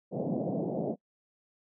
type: band-pass noise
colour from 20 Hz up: pink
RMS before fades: -32 dBFS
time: 0.11-0.96 s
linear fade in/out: 50 ms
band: 140 to 690 Hz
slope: 48 dB/octave
effects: noise-tail reverb RT60 0.1 s tail -25 dB re dry